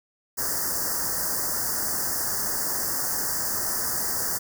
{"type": "band-stop noise", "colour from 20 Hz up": "white", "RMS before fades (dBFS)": -27, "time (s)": [0.37, 4.39], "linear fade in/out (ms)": 20, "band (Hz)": [1900, 4700], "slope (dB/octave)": 96, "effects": []}